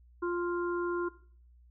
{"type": "harmonic tone", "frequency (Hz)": 349.2, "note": "F4", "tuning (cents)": 0, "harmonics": [1, 3, 4], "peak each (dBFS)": [-30, -38, -40], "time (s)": [0.22, 1.09], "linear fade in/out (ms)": 10, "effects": ["noise-tail reverb RT60 0.5 s tail -17 dB re dry", "added 60 Hz sine -56 dBFS peak until 1.7 s"]}